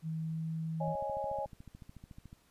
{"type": "tone with pitch glide", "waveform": "sine", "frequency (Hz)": [160, 161.11], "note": ["D#3", "E3"], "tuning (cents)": [49, -39], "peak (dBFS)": -34, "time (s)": [0.02, 0.96], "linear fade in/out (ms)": 50, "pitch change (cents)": 12, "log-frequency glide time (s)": [0.19, 0.45]}
{"type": "chord", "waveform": "sine", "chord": "C# suspended second", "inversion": "none", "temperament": "equal with one note detuned", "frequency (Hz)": [552.4, 622.3, 830.6], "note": ["C#5", "D#5", "G#5"], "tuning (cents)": [-6, 0, 0], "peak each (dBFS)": [-38, -40, -37], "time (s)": [0.8, 1.46], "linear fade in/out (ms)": 10}
{"type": "click train", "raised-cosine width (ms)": 5, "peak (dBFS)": -37, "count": 21, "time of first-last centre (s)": [0.88, 2.329], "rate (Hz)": 13.8}
{"effects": ["pink hiss -68 dBFS RMS until 2.5 s", "resampled to 32000 Hz"]}